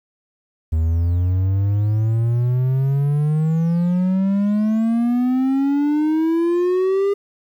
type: exponential sweep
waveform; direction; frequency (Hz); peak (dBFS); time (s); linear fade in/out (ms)
triangle; up; 78.6 to 404.9; -13; 0.72-7.14; 10
effects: 9-bit